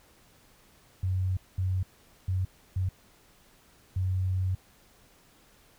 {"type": "tone bursts at uneven times", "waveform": "sine", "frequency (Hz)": 93.1, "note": "F#2", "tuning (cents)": 11, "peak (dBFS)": -25, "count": 5, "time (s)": [[1.03, 1.37], [1.58, 1.83], [2.28, 2.45], [2.76, 2.89], [3.96, 4.55]], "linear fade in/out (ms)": 5, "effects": ["pink hiss -60 dBFS RMS until 5.78 s"]}